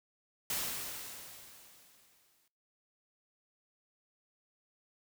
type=noise with exponential decay; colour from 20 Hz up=white; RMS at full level=-34 dBFS; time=0.5-2.48 s; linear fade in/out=2 ms; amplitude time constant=430 ms; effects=noise-tail reverb RT60 0.4 s tail -22 dB re dry